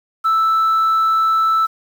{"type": "tone", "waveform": "sine", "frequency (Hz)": 1318.5, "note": "E6", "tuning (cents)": 0, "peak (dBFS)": -10, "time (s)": [0.24, 1.67], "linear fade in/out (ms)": 20, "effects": ["tanh soft clip ceiling -11 dBFS", "7-bit"]}